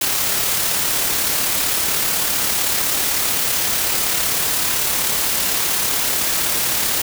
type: noise with amplitude modulation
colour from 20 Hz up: white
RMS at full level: -18 dBFS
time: 0.01-7.02 s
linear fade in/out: 5 ms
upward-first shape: sine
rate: 35.8 Hz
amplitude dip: 25%
effects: none